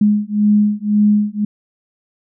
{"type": "beating tone pair", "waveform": "sine", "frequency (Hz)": [207.7, 209.6], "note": ["G#3", "G#3"], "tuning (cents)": [0, 16], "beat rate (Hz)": 1.9, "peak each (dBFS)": -14, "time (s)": [0.01, 1.45], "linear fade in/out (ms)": 5, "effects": []}